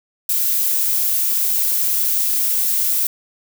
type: noise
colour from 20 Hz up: violet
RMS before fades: -18 dBFS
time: 0.29-3.07 s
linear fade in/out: 2 ms
effects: none